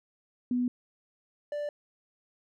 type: tone pair in turn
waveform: sine / triangle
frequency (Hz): 246.9 / 587.2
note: B3 / D5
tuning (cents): 0 / 0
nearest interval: octave + minor third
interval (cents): 1500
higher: second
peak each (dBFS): -25 / -29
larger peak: first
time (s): 0.51-0.68 / 1.52-1.69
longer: neither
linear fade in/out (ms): 2
effects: none